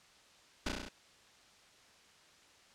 pink noise with echo, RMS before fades -34 dBFS, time 0.66-0.69 s, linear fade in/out 5 ms, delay 33 ms, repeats 6, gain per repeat -2 dB, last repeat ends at 0.888 s, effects white hiss -62 dBFS RMS until 2.74 s + low-pass 6000 Hz 12 dB/octave

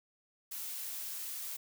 blue noise, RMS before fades -41 dBFS, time 0.51-1.57 s, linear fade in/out 10 ms, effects none

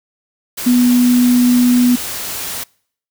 sine tone in noise, 245.8 Hz, B3, 8 cents flat, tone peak -8 dBFS, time 0.66-1.96 s, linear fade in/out 10 ms, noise white, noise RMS -24 dBFS, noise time 0.57-2.64 s, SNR +13 dB, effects noise-tail reverb RT60 0.6 s tail -26 dB re dry

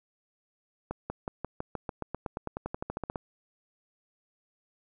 accelerating click train, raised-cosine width 1 ms, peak -19 dBFS, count 21, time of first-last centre 0.91-3.158 s, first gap 190 ms, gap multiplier 0.94, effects none

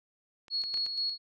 clicks, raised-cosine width 0.2 ms, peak -35 / -29 / -26 / -30 / -29 dBFS, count 5, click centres 0.482 / 0.638 / 0.742 / 0.774 / 0.864 s
sine tone with tremolo, 4337 Hz, C#8, 39 cents flat, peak -28 dBFS, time 0.5-1.18 s, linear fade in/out 50 ms, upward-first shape square, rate 4.2 Hz, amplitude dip 45%
effects none

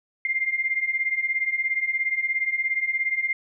sine beating tone pair, 2093 / 2110 Hz, C7 / C7, 0 / +14 cents, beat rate 17 Hz, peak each -27 / -24 dBFS, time 0.25-3.33 s, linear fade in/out 2 ms, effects none

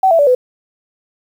sine tone with pitch steps, 761 / 662.5 / 576.7 / 502.1 Hz, F#5 / E5 / D5 / B4, +48 / +9 / -32 / +29 cents, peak -7 dBFS, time 0.03-0.35 s, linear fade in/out 5 ms, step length 80 ms, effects 7-bit

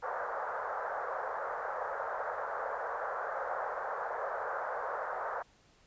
pink band-pass noise, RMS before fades -37 dBFS, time 0.02-5.43 s, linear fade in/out 20 ms, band 490 to 1600 Hz, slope 48 dB/octave, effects pink hiss -65 dBFS RMS until 5.86 s + resampled to 16000 Hz

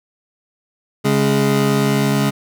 25% pulse tone pair together, 138.62 / 207.7 Hz, C#3 / G#3, 0 / 0 cents, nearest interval perfect fifth, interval 700 cents, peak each -13 dBFS, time 1.04-2.31 s, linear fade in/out 20 ms, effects none

